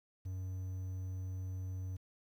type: tone with quantisation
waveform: triangle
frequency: 93.1 Hz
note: F#2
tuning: 11 cents sharp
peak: -36 dBFS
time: 0.25-1.97 s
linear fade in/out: 10 ms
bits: 11
effects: none